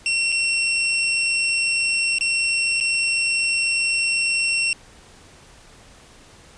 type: tone with dropouts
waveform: sawtooth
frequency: 2722 Hz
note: F7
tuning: 45 cents flat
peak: -15 dBFS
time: 0.06-4.73 s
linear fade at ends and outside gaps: 1 ms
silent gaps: 0.32-0.324 / 2.185-2.209 / 2.802-2.809 s
effects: pink hiss -48 dBFS RMS until 6.57 s + resampled to 22050 Hz